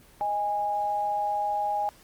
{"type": "tone pair together", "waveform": "sine", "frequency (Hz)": [623.2, 823], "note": ["D#5", "G#5"], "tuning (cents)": [3, -16], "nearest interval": "perfect fourth", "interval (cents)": 481, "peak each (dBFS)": [-34, -25], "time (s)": [0.21, 1.89], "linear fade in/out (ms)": 0, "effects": ["pink hiss -55 dBFS RMS until 2.03 s", "Opus 24 kbps"]}